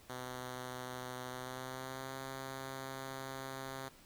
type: tone with pitch glide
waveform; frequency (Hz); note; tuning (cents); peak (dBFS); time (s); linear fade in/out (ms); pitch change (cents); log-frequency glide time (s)
5% pulse; 126.7 to 133.23; B2 to C3; +45 to +32; -31; 0.09-3.89; 10; +87; 1.29-2.19
effects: pink hiss -61 dBFS RMS until 4.05 s